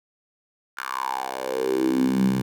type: tone with high-pass filter sweep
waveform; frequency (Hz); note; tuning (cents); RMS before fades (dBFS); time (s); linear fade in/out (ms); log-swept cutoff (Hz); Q
10% pulse; 65.2; C2; -5; -24; 0.77-2.42; 10; 1400 to 150; 6.8
effects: none